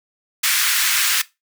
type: high-pass noise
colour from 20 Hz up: pink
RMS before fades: -18 dBFS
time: 0.43-1.22 s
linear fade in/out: 10 ms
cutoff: 1500 Hz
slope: 24 dB/octave
effects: noise-tail reverb RT60 0.2 s tail -18 dB re dry